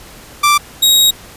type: tone pair in turn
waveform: sawtooth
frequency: 1174.7 / 3792 Hz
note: D6 / A#7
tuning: 0 / +29 cents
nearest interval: octave + minor sixth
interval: 2029 cents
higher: second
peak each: -4 dBFS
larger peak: neither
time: 0.43-0.58 / 0.82-1.11 s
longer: second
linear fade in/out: 10 ms
effects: pink hiss -37 dBFS RMS until 1.36 s + resampled to 32000 Hz